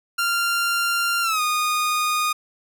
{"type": "tone with pitch glide", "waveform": "sawtooth", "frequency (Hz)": [1389, 1230.3], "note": ["F6", "D#6"], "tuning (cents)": [-10, -20], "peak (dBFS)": -16, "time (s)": [0.18, 2.33], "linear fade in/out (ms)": 10, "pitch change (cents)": -210, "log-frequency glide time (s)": [1.22, 1.41], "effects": []}